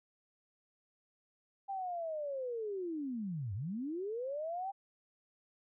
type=linear two-way sweep; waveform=sine; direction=down then up; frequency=798 to 90.5 to 798 Hz; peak=-36 dBFS; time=1.68-4.72 s; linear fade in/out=20 ms; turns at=3.54 s; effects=none